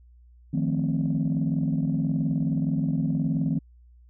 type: chord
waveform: sine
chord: F dominant seventh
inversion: third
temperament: equal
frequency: 155.56 / 174.61 / 220 / 261.6 Hz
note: Eb3 / F3 / A3 / C4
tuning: 0 / 0 / 0 / 0 cents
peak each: -25 / -28 / -29 / -27 dBFS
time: 0.53-3.59 s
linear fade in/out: 10 ms
effects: tanh soft clip ceiling -16 dBFS + added 60 Hz sine -50 dBFS peak until 4.09 s